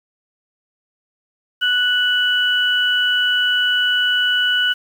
sine tone pair together, 1480 / 2960 Hz, F#6 / F#7, 0 / 0 cents, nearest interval octave, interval 1200 cents, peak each -17 dBFS, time 1.61-4.74 s, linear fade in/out 20 ms, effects 7-bit

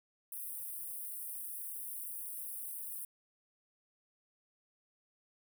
white high-pass noise, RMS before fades -43 dBFS, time 0.32-3.05 s, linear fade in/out 2 ms, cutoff 8800 Hz, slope 96 dB/octave, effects none

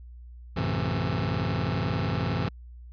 sawtooth chord, F# half-diminished seventh, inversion none, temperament just, 92.5 / 111 / 133.2 / 166.5 Hz, F#2 / A2 / C3 / E3, 0 / +16 / +31 / +18 cents, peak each -27 dBFS, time 0.56-2.49 s, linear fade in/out 10 ms, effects added 60 Hz sine -42 dBFS peak until 2.92 s + resampled to 11025 Hz

